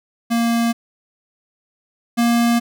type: tone pair in turn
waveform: square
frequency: 232.8 / 235.4 Hz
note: A#3 / A#3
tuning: -2 / +17 cents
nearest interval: unison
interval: 19 cents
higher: second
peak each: -16 / -14 dBFS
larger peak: second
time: 0.3-0.73 / 2.17-2.6 s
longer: neither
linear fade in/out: 20 ms
effects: none